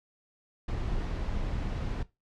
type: noise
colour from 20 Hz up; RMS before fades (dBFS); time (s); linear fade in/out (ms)
brown; -32; 0.68-2.03; 5
effects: noise-tail reverb RT60 0.2 s tail -17 dB re dry + low-pass 5000 Hz 12 dB/octave